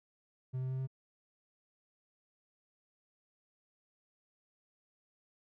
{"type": "tone with pitch steps", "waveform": "triangle", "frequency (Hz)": [128.7, 129.7, 130.8, 132], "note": ["C3", "C3", "C3", "C3"], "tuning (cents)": [-28, -15, 0, 16], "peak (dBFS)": -32, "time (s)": [0.53, 0.874], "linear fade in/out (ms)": 20, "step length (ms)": 86, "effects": []}